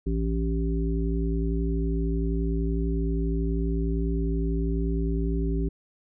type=harmonic tone with a mistuned harmonic; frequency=55.5 Hz; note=A1; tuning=16 cents sharp; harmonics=1 / 3 / 5 / 7; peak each=-25 / -30 / -32 / -33 dBFS; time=0.06-5.69 s; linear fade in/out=10 ms; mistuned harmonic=1; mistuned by=+25 cents; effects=none